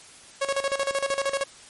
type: tone with tremolo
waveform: sawtooth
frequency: 551 Hz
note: C#5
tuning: 11 cents flat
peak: -18 dBFS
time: 0.41-1.44 s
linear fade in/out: 10 ms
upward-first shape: square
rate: 13 Hz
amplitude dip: 75%
effects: white hiss -48 dBFS RMS until 1.69 s + MP3 48 kbps